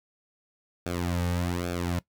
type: tone with flanger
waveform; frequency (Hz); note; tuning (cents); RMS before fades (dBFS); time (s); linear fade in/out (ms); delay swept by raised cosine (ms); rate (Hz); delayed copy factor
sawtooth; 87.7; F2; +8; -29; 0.86-1.99; 0; 1 to 3; 1.2; -0.95
effects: noise-tail reverb RT60 0.1 s tail -19 dB re dry